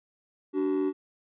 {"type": "tone pair together", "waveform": "triangle", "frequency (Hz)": [290.5, 377.3], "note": ["D4", "F#4"], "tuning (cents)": [-19, 34], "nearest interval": "perfect fourth", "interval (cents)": 453, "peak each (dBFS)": -24, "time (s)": [0.53, 0.93], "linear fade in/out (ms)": 50, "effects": ["tanh soft clip ceiling -19 dBFS", "resampled to 8000 Hz"]}